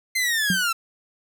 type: linear sweep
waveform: sawtooth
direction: down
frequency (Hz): 2093 to 1318.5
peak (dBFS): -17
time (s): 0.15-0.73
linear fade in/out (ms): 10
type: tone with exponential decay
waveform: sine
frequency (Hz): 184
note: F#3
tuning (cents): -9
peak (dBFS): -17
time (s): 0.5-0.65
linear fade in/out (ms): 2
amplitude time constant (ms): 31
effects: none